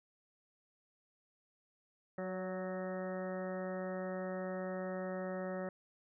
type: harmonic tone with a mistuned harmonic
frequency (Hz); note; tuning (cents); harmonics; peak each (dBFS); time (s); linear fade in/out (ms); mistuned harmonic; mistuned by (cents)
185; F#3; 0; 1 / 2 / 3 / 4 / 5 / 6 / 7 / 8 / 9 / 10; -42 / -45 / -41 / -50 / -57 / -58 / -52 / -58 / -58 / -52; 2.18-5.69; 2; 3; +19
effects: none